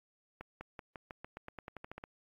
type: accelerating click train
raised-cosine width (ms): 0.5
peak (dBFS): -29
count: 15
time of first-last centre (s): 0.41-2.039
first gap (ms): 200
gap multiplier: 0.91
effects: AAC 32 kbps